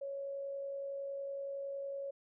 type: tone with amplitude modulation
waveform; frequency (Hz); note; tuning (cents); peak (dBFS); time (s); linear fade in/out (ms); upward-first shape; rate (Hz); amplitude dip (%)
sine; 554.4; C#5; 0; -37; 0.01-2.11; 10; sine; 50.8; 25
effects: none